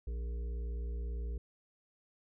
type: harmonic tone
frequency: 58.27 Hz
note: A#1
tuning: in tune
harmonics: 1 / 3 / 5 / 7 / 8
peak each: -35 / -54 / -59 / -54 / -56 dBFS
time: 0.07-1.38 s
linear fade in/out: 5 ms
effects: none